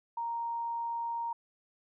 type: tone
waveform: sine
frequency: 932 Hz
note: A#5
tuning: 1 cent flat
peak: -32 dBFS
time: 0.17-1.33 s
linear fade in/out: 5 ms
effects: none